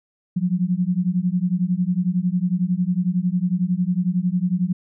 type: beating tone pair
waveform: sine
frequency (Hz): 174.61 / 185.61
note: F3 / F#3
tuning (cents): 0 / +6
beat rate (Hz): 11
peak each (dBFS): -21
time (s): 0.36-4.73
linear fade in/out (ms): 10
effects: none